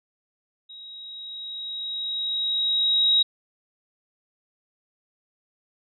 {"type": "tone with level ramp", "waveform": "sine", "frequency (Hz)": 3813, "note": "A#7", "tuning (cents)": 38, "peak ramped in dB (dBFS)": [-40, -15], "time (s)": [0.69, 3.23], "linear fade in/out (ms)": 10, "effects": []}